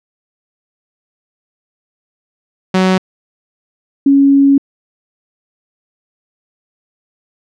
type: tone pair in turn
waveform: sawtooth / sine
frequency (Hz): 186.9 / 277.5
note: F#3 / C#4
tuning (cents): +18 / +2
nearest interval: perfect fifth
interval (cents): 684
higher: second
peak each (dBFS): -5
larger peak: neither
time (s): 2.74-2.98 / 4.06-4.58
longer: second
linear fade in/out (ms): 5
effects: low-pass 5000 Hz 12 dB/octave